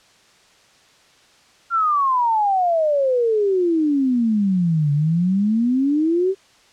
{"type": "exponential two-way sweep", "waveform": "sine", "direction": "down then up", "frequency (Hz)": [1396.9, 142.3, 393.5], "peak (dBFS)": -15, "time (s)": [1.7, 6.35], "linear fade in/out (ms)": 50, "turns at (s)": 4.92, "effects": ["white hiss -53 dBFS RMS until 6.72 s", "low-pass 6000 Hz 12 dB/octave"]}